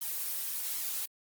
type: noise with flanger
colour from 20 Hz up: blue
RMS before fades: -35 dBFS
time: 0.01-1.06 s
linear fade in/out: 10 ms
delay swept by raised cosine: 0.93 to 6.23 ms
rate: 1.3 Hz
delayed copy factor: +0.55
effects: Opus 24 kbps